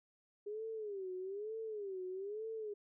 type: tone with vibrato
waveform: sine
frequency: 405.3 Hz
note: G#4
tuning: 42 cents flat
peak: -40 dBFS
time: 0.46-2.74 s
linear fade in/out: 10 ms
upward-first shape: sine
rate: 1.1 Hz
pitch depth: 170 cents each way
effects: none